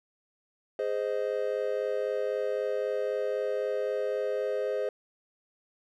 triangle chord, Ab major, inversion none, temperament just, 415.3 / 519.1 / 623 Hz, Ab4 / C5 / Eb5, 0 / -14 / +2 cents, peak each -30 / -29 / -32 dBFS, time 0.79-4.89 s, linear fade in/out 2 ms, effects none

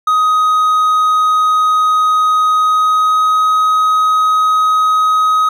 triangle tone with pitch glide, 1255 to 1262.3 Hz, D#6 to D#6, +15 to +25 cents, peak -7 dBFS, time 0.07-5.49 s, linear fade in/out 5 ms, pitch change +10 cents, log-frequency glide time 2.55-3.48 s, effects none

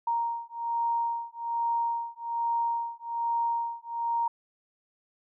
sine beating tone pair, 932.3 / 933.5 Hz, A#5 / A#5, 0 / +2 cents, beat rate 1.2 Hz, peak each -30 dBFS, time 0.07-4.28 s, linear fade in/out 5 ms, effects none

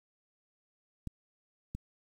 clicks, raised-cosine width 5 ms, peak -25 dBFS, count 2, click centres 1.073 / 1.75 s, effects 9-bit

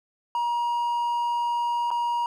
triangle tone with dropouts, 951 Hz, A#5, 34 cents sharp, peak -21 dBFS, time 0.35-2.26 s, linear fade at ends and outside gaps 1 ms, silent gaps 1.905-1.913 s, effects none

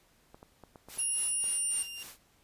clicks, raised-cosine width 1 ms, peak -35 dBFS, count 7, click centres 0.345 / 0.429 / 0.637 / 0.758 / 0.886 / 0.975 / 1.441 s
white noise with tremolo, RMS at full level -46 dBFS, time 0.88-2.23 s, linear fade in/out 20 ms, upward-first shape sine, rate 3.6 Hz, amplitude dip 100%
sine exponential sweep, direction down, 10548 to 8870 Hz, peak -29 dBFS, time 0.98-1.83 s, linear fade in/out 10 ms
sawtooth tone, 2794 Hz, F7, in tune, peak -37 dBFS, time 0.99-2.03 s, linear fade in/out 2 ms
effects pink hiss -66 dBFS RMS until 2.43 s + resampled to 32000 Hz

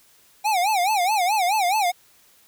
square tone with vibrato, 784 Hz, G5, in tune, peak -19 dBFS, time 0.44-1.92 s, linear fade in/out 20 ms, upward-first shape sine, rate 4.7 Hz, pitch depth 200 cents each way, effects white hiss -56 dBFS RMS until 2.47 s

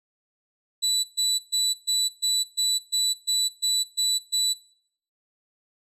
30% pulse tone bursts, 3961 Hz, B7, 4 cents sharp, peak -18 dBFS, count 11, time 0.82-4.54 s, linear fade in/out 20 ms, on 220 ms, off 130 ms, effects noise-tail reverb RT60 0.6 s tail -19 dB re dry + resampled to 32000 Hz

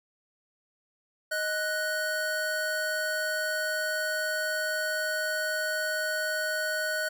square tone pair together, 622.3 / 1480 Hz, D#5 / F#6, 0 / 0 cents, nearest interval octave + minor third, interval 1500 cents, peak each -33 / -30 dBFS, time 1.31-7.09 s, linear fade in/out 10 ms, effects none

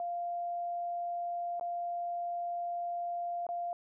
sine tone with dropouts, 696 Hz, F5, 6 cents flat, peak -33 dBFS, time 0-3.73 s, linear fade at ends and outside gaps 1 ms, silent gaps 1.597-1.61 / 3.467-3.489 s, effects none

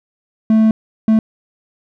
triangle tone bursts at uneven times, 219.9 Hz, A3, 1 cent flat, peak -6 dBFS, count 2, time 0.5-0.71 / 1.08-1.19 s, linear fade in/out 2 ms, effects none

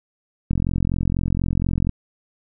click train, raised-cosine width 5 ms, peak -9 dBFS, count 62, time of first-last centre 0.51-1.893 s, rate 44.1 Hz, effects none

